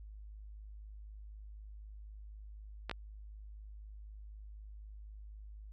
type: clicks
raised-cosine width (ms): 0.3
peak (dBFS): -21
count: 2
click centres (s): 2.896 / 2.913
effects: added 52 Hz sine -47 dBFS peak until 5.72 s + AAC 64 kbps